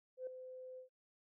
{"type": "tone with ADSR envelope", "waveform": "sine", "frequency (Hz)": 512, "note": "C5", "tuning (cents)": -38, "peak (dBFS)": -38, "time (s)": [0.17, 0.89], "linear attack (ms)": 100, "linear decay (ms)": 3, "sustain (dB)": -10, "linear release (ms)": 110, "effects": ["noise-tail reverb RT60 0.1 s tail -26 dB re dry", "tanh soft clip ceiling -34 dBFS"]}